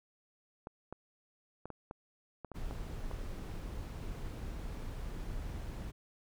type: clicks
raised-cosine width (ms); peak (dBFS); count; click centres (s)
1; -29; 9; 0.671 / 0.926 / 1.656 / 1.703 / 1.911 / 2.447 / 2.517 / 2.71 / 3.113
type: noise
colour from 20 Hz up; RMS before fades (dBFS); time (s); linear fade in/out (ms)
brown; -41; 2.54-5.92; 20
effects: none